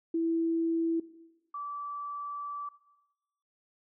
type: tone pair in turn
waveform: sine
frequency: 330.1 / 1158.5 Hz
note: E4 / D6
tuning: +2 / -24 cents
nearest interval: octave + minor seventh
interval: 2174 cents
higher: second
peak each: -26 / -35 dBFS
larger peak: first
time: 0.14-1 / 1.54-2.69 s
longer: second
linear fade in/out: 5 ms
effects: noise-tail reverb RT60 1.0 s tail -17 dB re dry